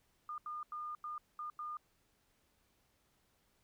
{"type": "tone bursts at uneven times", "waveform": "sine", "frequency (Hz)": 1214, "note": "D#6", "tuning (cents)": -43, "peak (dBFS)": -40, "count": 6, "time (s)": [[0.29, 0.38], [0.46, 0.63], [0.72, 0.95], [1.04, 1.18], [1.39, 1.5], [1.59, 1.77]], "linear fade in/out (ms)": 2, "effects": ["pink hiss -75 dBFS RMS until 3.63 s"]}